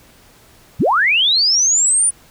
sine linear sweep, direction up, 55 to 9530 Hz, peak -11 dBFS, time 0.79-2.11 s, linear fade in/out 20 ms, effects pink hiss -48 dBFS RMS until 2.3 s

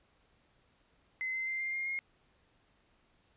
sine tone with pitch steps, 2051 / 2069 / 2087 / 2105 / 2123 / 2142 Hz, C7 / C7 / C7 / C7 / C7 / C7, -35 / -20 / -5 / +10 / +25 / +40 cents, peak -33 dBFS, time 1.21-1.99 s, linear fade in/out 0 ms, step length 130 ms, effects pink hiss -70 dBFS RMS until 3.36 s + resampled to 8000 Hz

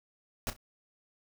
pink noise with echo, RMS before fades -33 dBFS, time 0.47-0.5 s, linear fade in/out 0 ms, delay 32 ms, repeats 2, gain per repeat -13 dB, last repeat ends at 0.564 s, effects none

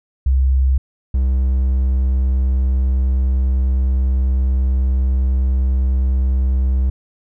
sine / triangle tone pair in turn, 65.8 / 64.89 Hz, C2 / C2, +10 / -14 cents, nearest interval unison, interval 24 cents, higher first, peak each -11 dBFS, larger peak neither, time 0.26-0.78 / 1.14-6.9 s, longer second, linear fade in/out 5 ms, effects none

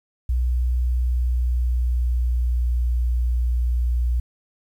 sine tone with pitch glide, 61.6 to 60.4 Hz, B1 to B1, -4 to -38 cents, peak -17 dBFS, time 0.29-4.2 s, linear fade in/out 5 ms, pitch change -34 cents, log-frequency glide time 0.95-2.85 s, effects tanh soft clip ceiling -13 dBFS + 9-bit

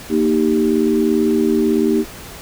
sine chord, Eb major, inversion second, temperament equal, 233.1 / 311.1 / 392 Hz, Bb3 / Eb4 / G4, 0 / 0 / 0 cents, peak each -17 dBFS, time 0.09-2.05 s, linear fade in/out 50 ms, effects pink hiss -35 dBFS RMS until 2.41 s

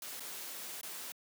white noise with dropouts, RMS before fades -44 dBFS, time 0.02-1.12 s, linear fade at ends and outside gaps 2 ms, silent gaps 0.197-0.204 / 0.812-0.831 s, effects high-pass 200 Hz 12 dB/octave

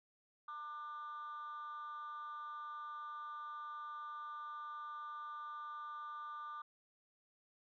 sine tone with amplitude modulation, 1193 Hz, D6, 27 cents sharp, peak -39 dBFS, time 0.48-6.62 s, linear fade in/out 5 ms, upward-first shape sine, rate 285 Hz, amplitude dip 75%, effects tanh soft clip ceiling -40 dBFS

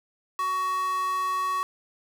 square tone with high-pass filter, 373.6 Hz, F#4, 17 cents sharp, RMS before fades -27 dBFS, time 0.39-1.63 s, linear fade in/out 0 ms, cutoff 1100 Hz, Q 5.2, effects none

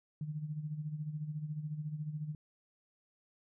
sine tone with tremolo, 151.7 Hz, D#3, 44 cents flat, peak -34 dBFS, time 0.21-2.35 s, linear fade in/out 2 ms, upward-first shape sine, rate 14 Hz, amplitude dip 65%, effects none

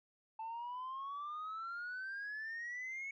sine exponential sweep, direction up, 880 to 2217 Hz, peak -39 dBFS, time 0.39-3.11 s, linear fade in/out 5 ms, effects tanh soft clip ceiling -39 dBFS

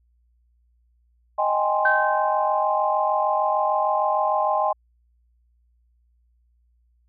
sine chord, Ab major seventh, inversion second, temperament equal, 622.3 / 784 / 830.6 / 1046.5 Hz, Eb5 / G5 / Ab5 / C6, 0 / 0 / 0 / 0 cents, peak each -24 / -25 / -24 / -24 dBFS, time 1.38-4.73 s, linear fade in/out 10 ms
sine tone with exponential decay, 1545 Hz, G6, 26 cents flat, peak -15 dBFS, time 1.85-2.64 s, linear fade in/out 5 ms, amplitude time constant 170 ms
effects tanh soft clip ceiling -4 dBFS + added 59 Hz sine -60 dBFS peak until 7.08 s

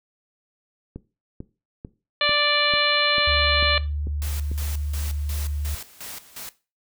click train, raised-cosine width 3 ms, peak -21 dBFS, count 9, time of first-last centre 0.96-4.516 s, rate 2.25 Hz
harmonic tone, 587.3 Hz, D5, in tune, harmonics 1 / 2 / 3 / 4 / 5 / 6 / 7, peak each -26 / -26 / -26 / -26 / -26 / -26 / -26 dBFS, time 2.21-3.78 s, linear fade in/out 2 ms
sine tone, 73.42 Hz, D2, in tune, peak -24 dBFS, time 3.27-5.75 s, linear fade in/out 5 ms
white noise with tremolo, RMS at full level -36 dBFS, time 4.22-6.49 s, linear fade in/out 0 ms, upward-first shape square, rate 2.8 Hz, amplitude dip 80%
effects noise-tail reverb RT60 0.3 s tail -17 dB re dry

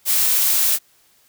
blue noise, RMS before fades -17 dBFS, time 0.05-0.79 s, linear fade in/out 50 ms, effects white hiss -57 dBFS RMS until 1.28 s

